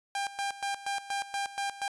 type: tone with tremolo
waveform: sawtooth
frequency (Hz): 798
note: G5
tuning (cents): +31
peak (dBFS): -26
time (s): 0.15-1.88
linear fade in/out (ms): 2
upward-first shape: square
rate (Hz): 4.2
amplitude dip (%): 80
effects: resampled to 24000 Hz